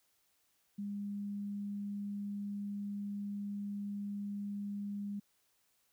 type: tone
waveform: sine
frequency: 202.8 Hz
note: G#3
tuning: 41 cents flat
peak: -37 dBFS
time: 0.78-5.2 s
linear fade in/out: 10 ms
effects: white hiss -75 dBFS RMS until 5.92 s